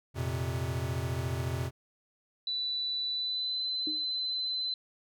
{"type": "chord", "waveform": "square", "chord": "F suspended fourth", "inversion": "none", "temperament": "equal", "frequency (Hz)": [87.31, 116.54, 130.81], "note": ["F2", "Bb2", "C3"], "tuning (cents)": [0, 0, 0], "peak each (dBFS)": [-36, -37, -35], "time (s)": [0.14, 1.71], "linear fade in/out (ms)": 50}
{"type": "tone with pitch glide", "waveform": "sine", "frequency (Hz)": [3971, 4043], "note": ["B7", "B7"], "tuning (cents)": [9, 40], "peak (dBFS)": -30, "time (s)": [2.47, 4.74], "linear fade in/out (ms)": 2, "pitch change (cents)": 31, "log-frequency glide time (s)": [3.11, 3.64]}
{"type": "tone with exponential decay", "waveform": "sine", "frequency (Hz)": 306.2, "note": "D#4", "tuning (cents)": -28, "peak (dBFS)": -32, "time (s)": [3.87, 4.1], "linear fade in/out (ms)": 2, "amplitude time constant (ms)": 49}
{"effects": []}